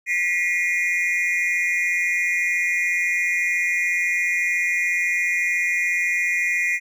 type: tone cluster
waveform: triangle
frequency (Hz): 1945 / 2122 / 2444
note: B6 / C7 / D#7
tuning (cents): -27 / +24 / -32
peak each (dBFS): -22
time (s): 0.06-6.8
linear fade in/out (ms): 50
effects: none